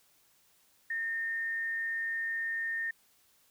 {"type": "tone with amplitude modulation", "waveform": "sine", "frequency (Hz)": 1826, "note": "A#6", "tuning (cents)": -36, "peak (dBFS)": -30, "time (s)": [0.9, 2.91], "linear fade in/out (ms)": 5, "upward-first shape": "sine", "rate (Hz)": 218, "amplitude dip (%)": 25, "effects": ["white hiss -67 dBFS RMS until 3.5 s"]}